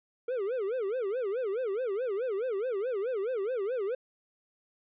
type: tone with vibrato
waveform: triangle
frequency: 448.1 Hz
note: A4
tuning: 32 cents sharp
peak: -27 dBFS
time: 0.28-3.95 s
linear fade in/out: 5 ms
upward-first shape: sine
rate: 4.7 Hz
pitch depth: 270 cents each way
effects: resampled to 8000 Hz